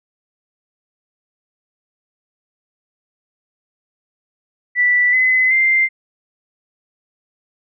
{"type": "tone with pitch steps", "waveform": "sine", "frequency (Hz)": [1969, 2029, 2091], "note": ["B6", "B6", "C7"], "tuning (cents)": [-6, 46, -2], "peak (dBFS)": -11, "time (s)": [4.75, 5.89], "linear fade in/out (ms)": 50, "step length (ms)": 380, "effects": []}